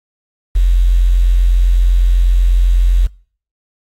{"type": "tone with quantisation", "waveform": "sine", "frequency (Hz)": 43.99, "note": "F1", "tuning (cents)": 13, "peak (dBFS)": -7, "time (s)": [0.55, 3.07], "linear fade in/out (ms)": 10, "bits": 6, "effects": ["noise-tail reverb RT60 0.5 s tail -24 dB re dry", "AAC 48 kbps"]}